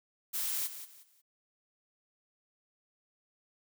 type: noise with echo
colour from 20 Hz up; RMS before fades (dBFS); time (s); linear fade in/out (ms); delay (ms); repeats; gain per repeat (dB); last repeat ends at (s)
blue; -34; 0.33-0.68; 20; 180; 3; -11; 1.22
effects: none